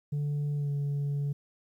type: tone with pitch glide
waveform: sine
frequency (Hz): 145.9 to 142.81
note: D3 to D3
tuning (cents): -11 to -48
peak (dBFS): -25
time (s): 0.12-1.33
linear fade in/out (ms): 10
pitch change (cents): -37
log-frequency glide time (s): 0.55-0.7
effects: tanh soft clip ceiling -27 dBFS + 11-bit